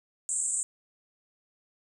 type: band-pass noise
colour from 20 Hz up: white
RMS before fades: -30 dBFS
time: 0.29-0.63 s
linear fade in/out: 0 ms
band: 7300 to 8700 Hz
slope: 96 dB/octave
effects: none